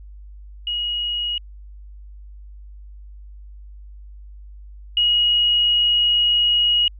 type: tone pair in turn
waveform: sine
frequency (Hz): 2894 / 2894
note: F#7 / F#7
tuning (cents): -39 / -39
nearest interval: unison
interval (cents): 0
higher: neither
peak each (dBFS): -21 / -14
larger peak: second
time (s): 0.67-1.38 / 4.97-6.88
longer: second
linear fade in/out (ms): 2
effects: added 50 Hz sine -37 dBFS peak until 6.99 s